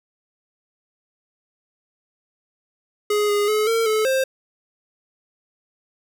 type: tone with pitch steps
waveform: square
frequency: 417.2 / 411.7 / 427.3 / 455.5 / 433 / 528 Hz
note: G#4 / G#4 / G#4 / A#4 / A4 / C5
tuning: +8 / -15 / +49 / -40 / -28 / +16 cents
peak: -18 dBFS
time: 3.1-4.24 s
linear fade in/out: 5 ms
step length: 190 ms
effects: none